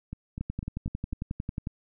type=two click trains; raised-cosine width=5 ms; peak=-19 / -23 dBFS; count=15 / 5; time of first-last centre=0.41-1.671 / 0.13-1.128 s; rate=11.1 / 4.01 Hz; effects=none